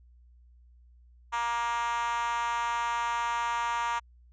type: tone with high-pass filter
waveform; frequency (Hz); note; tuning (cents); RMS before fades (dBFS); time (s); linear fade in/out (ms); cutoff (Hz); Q
5% pulse; 235.5; A#3; +18; -30; 1.32-4; 20; 1000; 8.7
effects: added 60 Hz sine -54 dBFS peak until 4.32 s + resampled to 16000 Hz